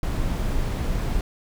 brown noise, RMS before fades -24 dBFS, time 0.03-1.21 s, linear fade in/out 2 ms, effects none

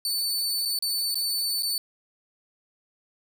sawtooth tone with dropouts, 4505 Hz, C#8, 27 cents sharp, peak -22 dBFS, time 0.05-1.78 s, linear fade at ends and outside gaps 1 ms, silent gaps 0.652-0.656 / 0.789-0.824 / 1.144-1.155 / 1.624-1.631 s, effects 10-bit

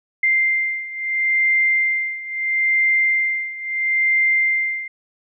sine beating tone pair, 2093 / 2093.75 Hz, C7 / C7, 0 / +1 cents, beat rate 0.75 Hz, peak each -21 / -18 dBFS, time 0.23-4.88 s, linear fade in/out 5 ms, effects none

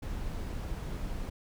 brown noise, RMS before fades -36 dBFS, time 0.02-1.3 s, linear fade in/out 10 ms, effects none

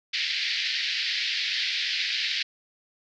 white band-pass noise, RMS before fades -28 dBFS, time 0.13-2.43 s, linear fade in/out 10 ms, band 1800 to 4800 Hz, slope 48 dB/octave, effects none

